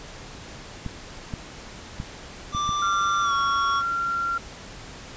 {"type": "clicks", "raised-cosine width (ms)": 5, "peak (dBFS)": -18, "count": 5, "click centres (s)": [0.863, 1.338, 2.001, 2.549, 2.692]}
{"type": "tone with pitch glide", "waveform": "square", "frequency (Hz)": [1178, 1116.4], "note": ["D6", "C#6"], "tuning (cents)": [5, 12], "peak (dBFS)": -24, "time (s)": [2.52, 3.83], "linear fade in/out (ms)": 50, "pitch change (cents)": -93, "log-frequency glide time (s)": [3.22, 3.33]}
{"type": "tone", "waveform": "sine", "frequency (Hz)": 1376, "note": "F6", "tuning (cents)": -26, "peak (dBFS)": -23, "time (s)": [2.82, 4.38], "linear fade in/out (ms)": 5}
{"effects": ["pink hiss -41 dBFS RMS until 5.16 s", "resampled to 16000 Hz"]}